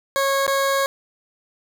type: tone with dropouts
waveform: 20% pulse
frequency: 548 Hz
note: C#5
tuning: 20 cents flat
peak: -13 dBFS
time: 0.16-0.86 s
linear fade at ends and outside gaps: 0 ms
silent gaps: 0.466-0.478 s
effects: none